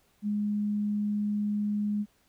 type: tone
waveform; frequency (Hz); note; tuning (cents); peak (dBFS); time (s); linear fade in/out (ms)
sine; 207.7; G#3; 0; -26; 0.22-2.06; 50
effects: pink hiss -67 dBFS RMS until 2.28 s